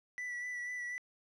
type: tone with vibrato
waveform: triangle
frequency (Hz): 1966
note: B6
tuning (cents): -8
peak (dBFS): -36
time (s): 0.18-0.98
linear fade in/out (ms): 0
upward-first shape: sine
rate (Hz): 4.1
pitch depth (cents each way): 22
effects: resampled to 22050 Hz + 12-bit